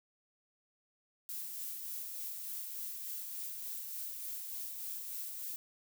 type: noise with tremolo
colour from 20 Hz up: violet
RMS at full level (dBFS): -41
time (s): 1.29-5.56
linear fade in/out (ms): 0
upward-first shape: sine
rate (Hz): 3.4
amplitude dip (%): 30
effects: none